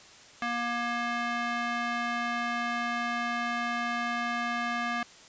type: tone with band-pass filter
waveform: square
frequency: 237.6 Hz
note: A#3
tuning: 33 cents sharp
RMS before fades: -31 dBFS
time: 0.42-5.03 s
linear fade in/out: 2 ms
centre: 1600 Hz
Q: 1.2
effects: white hiss -52 dBFS RMS until 5.28 s + resampled to 16000 Hz